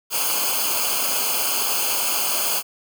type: noise with comb filter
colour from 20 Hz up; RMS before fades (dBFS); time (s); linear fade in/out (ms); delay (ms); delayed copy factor
white; -22; 0.1-2.63; 50; 0.53; -1
effects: none